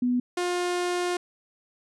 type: tone pair in turn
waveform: sine / sawtooth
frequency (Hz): 246.9 / 355.2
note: B3 / F4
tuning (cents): 0 / +29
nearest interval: tritone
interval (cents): 629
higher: second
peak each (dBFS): -21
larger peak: neither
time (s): 0.02-0.2 / 0.37-1.17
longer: second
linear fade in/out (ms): 5
effects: resampled to 24000 Hz